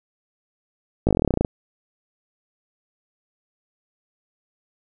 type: slowing click train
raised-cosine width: 2 ms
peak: -5 dBFS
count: 15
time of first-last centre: 1.07-1.448 s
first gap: 18 ms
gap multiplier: 1.06
effects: none